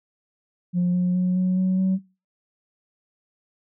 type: tone with pitch steps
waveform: sine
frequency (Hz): 177.6 / 179.77 / 181.96 / 184.18 / 186.43 / 188.7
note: F3 / F#3 / F#3 / F#3 / F#3 / F#3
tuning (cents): +29 / -50 / -29 / -8 / +13 / +34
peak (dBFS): -16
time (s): 0.73-1.99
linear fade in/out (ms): 50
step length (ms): 210
effects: noise-tail reverb RT60 0.3 s tail -22 dB re dry + tanh soft clip ceiling -16 dBFS